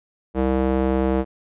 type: tone with band-pass filter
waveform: square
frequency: 65.41 Hz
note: C2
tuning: in tune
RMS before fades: -20 dBFS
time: 0.34-1.25 s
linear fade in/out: 50 ms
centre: 420 Hz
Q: 1.1
effects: resampled to 8000 Hz